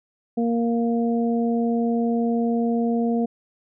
harmonic tone, 233.1 Hz, A#3, in tune, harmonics 1 / 2 / 3, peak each -20 / -26 / -30 dBFS, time 0.37-3.26 s, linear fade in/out 10 ms, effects none

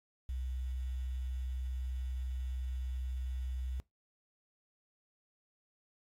sine tone with quantisation, 63.6 Hz, C2, 48 cents flat, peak -35 dBFS, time 0.29-3.8 s, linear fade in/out 0 ms, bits 10, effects noise-tail reverb RT60 0.2 s tail -23 dB re dry + AAC 48 kbps

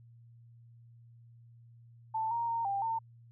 sine tone with pitch steps, 885 / 933 / 922 / 793 / 905 Hz, A5 / A#5 / A#5 / G5 / A5, +10 / +1 / -19 / +20 / +48 cents, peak -30 dBFS, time 2.14-2.99 s, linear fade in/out 10 ms, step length 170 ms, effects added 117 Hz sine -54 dBFS peak until 3.31 s

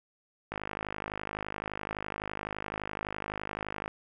click train, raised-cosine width 0.5 ms, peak -19 dBFS, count 175, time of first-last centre 0.52-3.879 s, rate 51.8 Hz, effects none

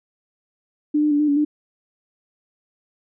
sine tone with pitch steps, 298.3 / 300.7 / 291 / 299.7 / 285.7 / 298.8 Hz, D4 / D4 / D4 / D4 / D4 / D4, +27 / +41 / -16 / +35 / -48 / +30 cents, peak -15 dBFS, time 0.94-1.45 s, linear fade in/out 10 ms, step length 85 ms, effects none

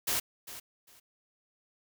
white noise with echo, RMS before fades -30 dBFS, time 0.07-0.2 s, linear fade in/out 10 ms, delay 400 ms, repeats 2, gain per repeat -14 dB, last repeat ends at 1 s, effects none

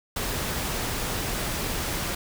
pink noise, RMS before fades -29 dBFS, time 0.16-2.15 s, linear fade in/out 5 ms, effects none

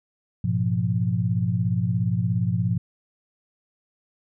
sine chord, F diminished, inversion first, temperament equal with one note detuned, 103.83 / 120.93 / 174.61 Hz, Ab2 / Cb3 / F3, 0 / -36 / 0 cents, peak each -25 / -24 / -25 dBFS, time 0.44-2.78 s, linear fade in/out 5 ms, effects none

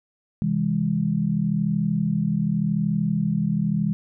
sine chord, C augmented, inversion none, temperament just, 130.81 / 163.52 / 204.4 Hz, C3 / E3 / G#3, 0 / -14 / -27 cents, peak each -29 / -23 / -23 dBFS, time 0.42-3.93 s, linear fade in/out 0 ms, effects none

